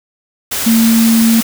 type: tone in noise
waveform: sine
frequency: 227.1 Hz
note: A#3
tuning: 45 cents flat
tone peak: -7 dBFS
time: 0.66-1.41 s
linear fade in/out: 10 ms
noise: white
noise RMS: -18 dBFS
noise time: 0.51-1.43 s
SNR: +8 dB
effects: none